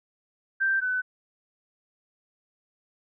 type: tone pair in turn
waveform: sine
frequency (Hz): 1568 / 1505.6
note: G6 / F#6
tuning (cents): 0 / +30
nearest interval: minor second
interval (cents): 70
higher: first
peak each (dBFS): -21 / -24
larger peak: first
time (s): 0.6-0.81 / 0.81-1.02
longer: neither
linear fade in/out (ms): 20
effects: none